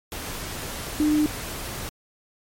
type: tone in noise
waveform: sine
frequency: 301.9 Hz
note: D4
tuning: 48 cents sharp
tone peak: -17 dBFS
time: 1-1.26 s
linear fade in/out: 0 ms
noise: pink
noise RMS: -33 dBFS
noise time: 0.12-1.89 s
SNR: +13 dB
effects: MP3 64 kbps